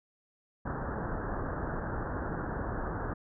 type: low-pass noise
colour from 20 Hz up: pink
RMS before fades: -35 dBFS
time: 0.65-3.14 s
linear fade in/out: 10 ms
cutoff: 1700 Hz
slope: 96 dB/octave
effects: none